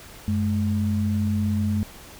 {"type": "tone pair together", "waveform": "sine", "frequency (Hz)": [95.15, 212], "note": ["F#2", "G#3"], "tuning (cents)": [49, 36], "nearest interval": "octave + major second", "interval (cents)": 1387, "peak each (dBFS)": -23, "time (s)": [0.28, 1.83], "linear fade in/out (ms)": 0, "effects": ["pink hiss -44 dBFS RMS until 2.19 s"]}